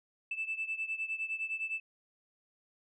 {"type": "beating tone pair", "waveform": "sine", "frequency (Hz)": [2634, 2643.8], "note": ["E7", "E7"], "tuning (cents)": [-2, 4], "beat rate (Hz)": 9.8, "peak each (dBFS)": [-35, -38], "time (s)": [0.31, 1.8], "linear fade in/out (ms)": 5, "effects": ["tanh soft clip ceiling -27 dBFS"]}